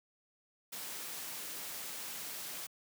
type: noise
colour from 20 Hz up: white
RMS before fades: -43 dBFS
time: 0.72-2.67 s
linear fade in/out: 10 ms
effects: high-pass 150 Hz 12 dB/octave